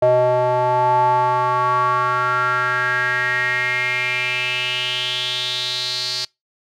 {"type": "tone with band-pass filter sweep", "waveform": "square", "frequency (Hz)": 125, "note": "B2", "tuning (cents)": 21, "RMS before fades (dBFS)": -19, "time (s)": [0.02, 6.25], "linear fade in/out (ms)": 5, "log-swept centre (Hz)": [640, 4600], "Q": 5.8, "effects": ["noise-tail reverb RT60 0.2 s tail -24 dB re dry"]}